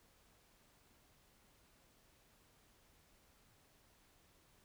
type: silence
effects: pink hiss -70 dBFS RMS until 4.64 s